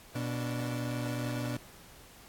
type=tone pair together; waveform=30% pulse; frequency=122.4 / 291.3 Hz; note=B2 / D4; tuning=-15 / -14 cents; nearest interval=octave + minor third; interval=1501 cents; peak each=-31 / -35 dBFS; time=0.15-1.57 s; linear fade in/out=5 ms; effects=pink hiss -54 dBFS RMS until 2.28 s + AAC 64 kbps